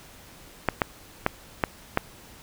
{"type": "clicks", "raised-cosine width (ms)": 0.5, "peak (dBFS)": -5, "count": 5, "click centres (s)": [0.687, 0.818, 1.264, 1.638, 1.974], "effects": ["pink hiss -49 dBFS RMS until 2.42 s"]}